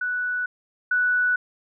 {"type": "tone pair in turn", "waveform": "sine", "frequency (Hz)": [1480, 1480], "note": ["F#6", "F#6"], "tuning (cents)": [0, 0], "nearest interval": "unison", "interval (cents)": 0, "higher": "neither", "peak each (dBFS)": [-23, -18], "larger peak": "second", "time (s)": [[0.01, 0.46], [0.91, 1.36]], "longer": "neither", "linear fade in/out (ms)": 5, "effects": []}